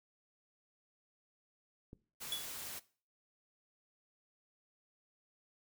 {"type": "click", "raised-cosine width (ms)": 3, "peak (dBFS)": -37, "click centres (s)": 1.931}
{"type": "noise", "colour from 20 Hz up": "white", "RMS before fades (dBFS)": -45, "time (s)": [2.2, 2.8], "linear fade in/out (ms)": 20}
{"type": "tone with exponential decay", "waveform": "square", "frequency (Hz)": 3400, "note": "G#7", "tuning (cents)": 40, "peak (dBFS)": -34, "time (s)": [2.32, 2.54], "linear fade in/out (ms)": 2, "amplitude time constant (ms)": 46}
{"effects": ["noise-tail reverb RT60 0.4 s tail -19 dB re dry"]}